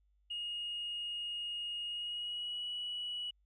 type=tone with pitch glide; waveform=sine; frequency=2865 to 2934 Hz; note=F7 to F#7; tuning=+44 to -15 cents; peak=-36 dBFS; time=0.3-3.31 s; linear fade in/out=10 ms; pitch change=+41 cents; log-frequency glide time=1.86-2.67 s; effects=tanh soft clip ceiling -33 dBFS + added 50 Hz sine -69 dBFS peak until 3.45 s